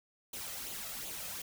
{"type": "noise with flanger", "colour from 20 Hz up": "white", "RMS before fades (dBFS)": -42, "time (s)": [0.33, 1.42], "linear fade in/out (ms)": 5, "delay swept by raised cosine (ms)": [0.28, 1.58], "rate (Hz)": 2.7, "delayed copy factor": 0.55, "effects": []}